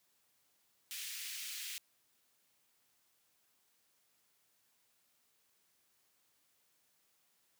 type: high-pass noise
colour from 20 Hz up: pink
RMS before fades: -44 dBFS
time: 0.91-1.78 s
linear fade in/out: 0 ms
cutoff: 2200 Hz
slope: 24 dB/octave
effects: white hiss -75 dBFS RMS until 7.59 s + high-pass 80 Hz 12 dB/octave